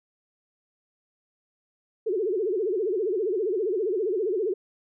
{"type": "tone with vibrato", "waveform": "sine", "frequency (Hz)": 400.7, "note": "G4", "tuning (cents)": 38, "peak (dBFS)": -23, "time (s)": [2.06, 4.54], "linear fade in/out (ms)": 10, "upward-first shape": "sine", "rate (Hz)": 15, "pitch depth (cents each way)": 220, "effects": []}